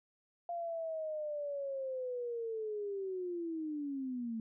sine linear sweep, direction down, 695 to 220 Hz, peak -36 dBFS, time 0.49-4.4 s, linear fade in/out 2 ms, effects none

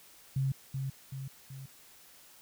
sine tone with echo, 134.6 Hz, C3, 49 cents sharp, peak -27 dBFS, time 0.36-0.52 s, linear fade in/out 5 ms, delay 380 ms, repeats 3, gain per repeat -5 dB, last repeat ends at 1.66 s, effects white hiss -57 dBFS RMS until 2.41 s

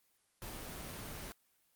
pink noise, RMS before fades -45 dBFS, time 0.42-1.32 s, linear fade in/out 0 ms, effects white hiss -74 dBFS RMS until 1.75 s + Opus 24 kbps

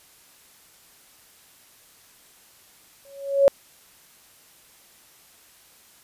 sine tone with exponential growth, 555 Hz, C#5, 2 cents sharp, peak -9 dBFS, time 3.05-3.48 s, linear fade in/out 0 ms, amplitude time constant 92 ms, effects white hiss -54 dBFS RMS until 6.03 s + resampled to 32000 Hz

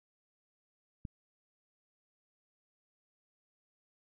click, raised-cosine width 5 ms, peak -28 dBFS, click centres 1.052 s, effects none

